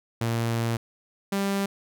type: tone pair in turn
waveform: sawtooth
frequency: 115.7 / 197.7 Hz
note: A#2 / G3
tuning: -13 / +15 cents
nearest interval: major sixth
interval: 928 cents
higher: second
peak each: -20 dBFS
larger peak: neither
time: 0.21-0.77 / 1.32-1.66 s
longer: first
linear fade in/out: 5 ms
effects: none